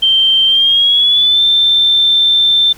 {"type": "tone with pitch glide", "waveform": "sine", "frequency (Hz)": [3136, 3561], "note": ["G7", "A7"], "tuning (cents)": [0, 20], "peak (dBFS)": -7, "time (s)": [0.02, 2.73], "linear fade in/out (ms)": 10, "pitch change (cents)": 220, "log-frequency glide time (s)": [0.47, 1.42], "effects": ["pink hiss -40 dBFS RMS until 2.77 s"]}